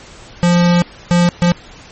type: tone bursts at uneven times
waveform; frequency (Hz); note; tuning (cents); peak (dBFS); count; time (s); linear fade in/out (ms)
square; 174.61; F3; 0; -9; 3; 0.43-0.82 / 1.11-1.29 / 1.42-1.52; 0
effects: pink hiss -38 dBFS RMS until 1.91 s + MP3 32 kbps